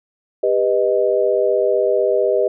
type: chord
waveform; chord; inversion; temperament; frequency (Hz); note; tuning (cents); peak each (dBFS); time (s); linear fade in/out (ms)
sine; G augmented; none; equal with one note detuned; 398.2 / 493.9 / 622.3; G4 / B4 / D#5; +27 / 0 / 0; -18; 0.43-2.48; 5
effects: none